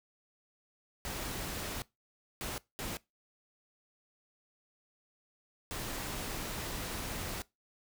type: noise bursts at uneven times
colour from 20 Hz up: pink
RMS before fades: -39 dBFS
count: 4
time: 1.05-1.82 / 2.41-2.58 / 2.79-2.97 / 5.71-7.42 s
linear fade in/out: 0 ms
effects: noise-tail reverb RT60 0.2 s tail -21 dB re dry